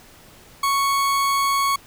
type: tone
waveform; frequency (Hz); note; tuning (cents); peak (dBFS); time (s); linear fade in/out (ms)
40% pulse; 1108.7; C#6; 0; -17; 0.63-1.76; 5
effects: pink hiss -48 dBFS RMS until 1.86 s